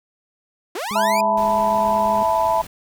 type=linear sweep; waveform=sawtooth; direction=up; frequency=305.6 to 2489 Hz; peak=-21 dBFS; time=0.75-1.21 s; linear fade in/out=5 ms
type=harmonic tone; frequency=207.7 Hz; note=G#3; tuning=in tune; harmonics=1 / 2 / 4 / 5; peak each=-27 / -36 / -38 / -43 dBFS; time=0.91-2.23 s; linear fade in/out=0 ms
type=chord; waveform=sine; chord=E suspended fourth; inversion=none; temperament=equal; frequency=659.3 / 880 / 987.8 Hz; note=E5 / A5 / B5; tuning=0 / 0 / 0 cents; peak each=-20 dBFS; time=0.95-2.62 s; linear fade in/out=10 ms
type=noise; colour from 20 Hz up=pink; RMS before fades=-37 dBFS; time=1.37-2.67 s; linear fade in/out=5 ms
effects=none